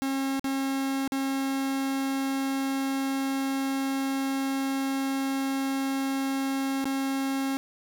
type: tone with dropouts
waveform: 45% pulse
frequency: 270.5 Hz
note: C#4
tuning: 42 cents flat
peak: -26 dBFS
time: 0.02-7.57 s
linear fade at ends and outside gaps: 0 ms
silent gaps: 0.395-0.443 / 1.077-1.121 / 6.843-6.855 s
effects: 10-bit